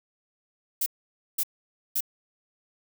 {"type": "noise bursts", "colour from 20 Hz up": "violet", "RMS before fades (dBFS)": -26, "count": 3, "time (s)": [0.81, 2.006], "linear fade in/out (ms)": 5, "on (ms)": 52, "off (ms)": 520, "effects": []}